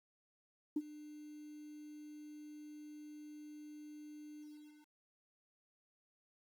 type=tone with ADSR envelope; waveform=sine; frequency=300 Hz; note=D4; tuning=37 cents sharp; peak=-30 dBFS; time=0.76-4.91 s; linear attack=6 ms; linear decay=45 ms; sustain=-19 dB; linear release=490 ms; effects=tanh soft clip ceiling -27 dBFS + 11-bit